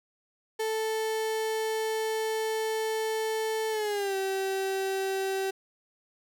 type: tone with pitch glide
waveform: 35% pulse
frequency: 440 to 385.3 Hz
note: A4 to G4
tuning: 0 to -30 cents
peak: -26 dBFS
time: 0.59-5.51 s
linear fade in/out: 10 ms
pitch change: -230 cents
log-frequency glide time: 3.7-4.16 s
effects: none